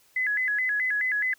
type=tone with vibrato; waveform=sine; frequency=1842 Hz; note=A#6; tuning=21 cents flat; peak=-23 dBFS; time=0.16-1.34 s; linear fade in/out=5 ms; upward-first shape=square; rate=4.7 Hz; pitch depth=160 cents each way; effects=white hiss -61 dBFS RMS until 1.38 s